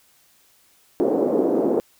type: band-pass noise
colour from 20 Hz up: white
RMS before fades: -20 dBFS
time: 1-1.8 s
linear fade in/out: 0 ms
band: 260 to 500 Hz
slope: 24 dB/octave
effects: white hiss -58 dBFS RMS until 1.99 s